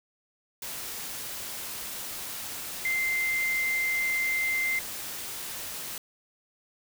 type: tone in noise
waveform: sine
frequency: 2085 Hz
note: C7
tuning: 7 cents flat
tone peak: -25 dBFS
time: 2.85-4.79 s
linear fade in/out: 2 ms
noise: white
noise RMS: -37 dBFS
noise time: 0.62-5.98 s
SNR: +9 dB
effects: none